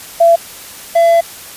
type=tone pair in turn; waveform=sine / triangle; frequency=674 / 674 Hz; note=E5 / E5; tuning=+38 / +38 cents; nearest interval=unison; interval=0 cents; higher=neither; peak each=-4 dBFS; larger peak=neither; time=0.2-0.36 / 0.95-1.21 s; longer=second; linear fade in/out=10 ms; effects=white hiss -32 dBFS RMS until 1.56 s + resampled to 32000 Hz